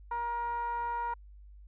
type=tone with band-pass filter; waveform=15% pulse; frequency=473.5 Hz; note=A#4; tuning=27 cents sharp; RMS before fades=-34 dBFS; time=0.11-1.14 s; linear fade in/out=5 ms; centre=1000 Hz; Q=4.7; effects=added 50 Hz sine -49 dBFS peak until 1.67 s + resampled to 8000 Hz